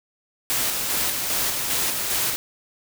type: noise with tremolo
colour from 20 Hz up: white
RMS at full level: -23 dBFS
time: 0.5-2.36 s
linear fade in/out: 0 ms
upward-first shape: square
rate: 2.5 Hz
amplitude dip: 30%
effects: none